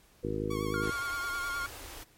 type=harmonic tone; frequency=52.7 Hz; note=G#1; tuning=26 cents sharp; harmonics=1 / 2 / 3 / 4 / 5 / 6 / 7 / 8 / 9; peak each=-41 / -39 / -40 / -42 / -40 / -38 / -37 / -42 / -37 dBFS; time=0.23-0.91 s; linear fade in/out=10 ms
type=tone with vibrato; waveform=sawtooth; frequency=1108.7 Hz; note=C#6; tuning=in tune; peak=-35 dBFS; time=0.5-1.67 s; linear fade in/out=10 ms; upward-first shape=triangle; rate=9.6 Hz; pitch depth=66 cents each way
type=tone; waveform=triangle; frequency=1405 Hz; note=F6; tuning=10 cents sharp; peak=-31 dBFS; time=0.74-1.66 s; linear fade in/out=0 ms
type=band-stop noise; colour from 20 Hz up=pink; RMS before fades=-45 dBFS; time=0.82-2.04 s; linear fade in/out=10 ms; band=120 to 280 Hz; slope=48 dB/octave
effects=pink hiss -62 dBFS RMS until 2.17 s + MP3 64 kbps